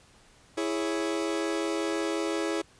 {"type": "chord", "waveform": "40% pulse", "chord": "C# minor", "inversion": "first", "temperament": "equal", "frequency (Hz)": [329.6, 415.3, 554.4], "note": ["E4", "G#4", "C#5"], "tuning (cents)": [0, 0, 0], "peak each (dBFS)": [-29, -32, -34], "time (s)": [0.57, 2.62], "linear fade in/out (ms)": 10, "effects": ["pink hiss -58 dBFS RMS until 2.79 s", "resampled to 22050 Hz"]}